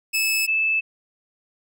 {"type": "tone pair in turn", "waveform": ["sawtooth", "sine"], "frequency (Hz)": [2607, 2624], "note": ["E7", "E7"], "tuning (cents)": [-20, -9], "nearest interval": "unison", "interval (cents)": 11, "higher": "second", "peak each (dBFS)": [-16, -18], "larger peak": "first", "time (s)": [[0.13, 0.47], [0.47, 0.81]], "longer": "neither", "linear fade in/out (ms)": 20, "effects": []}